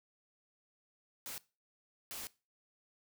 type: noise bursts at uneven times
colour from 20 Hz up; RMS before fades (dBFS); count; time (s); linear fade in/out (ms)
white; -44; 2; 1.26-1.38 / 2.11-2.27; 0
effects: noise-tail reverb RT60 0.3 s tail -20 dB re dry